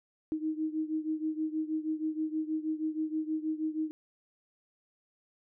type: beating tone pair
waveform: sine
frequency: 311.1 / 317.4 Hz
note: D#4 / D#4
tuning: 0 / +35 cents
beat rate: 6.3 Hz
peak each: -32 / -35 dBFS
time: 0.32-3.91 s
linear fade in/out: 0 ms
effects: none